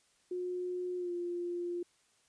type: tone with pitch glide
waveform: sine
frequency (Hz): 360.6 to 349.5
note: F#4 to F4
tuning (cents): -45 to +1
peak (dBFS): -34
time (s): 0.31-1.83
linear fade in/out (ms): 5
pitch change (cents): -54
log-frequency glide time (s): 0.97-1.12
effects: white hiss -70 dBFS RMS until 2.28 s + resampled to 22050 Hz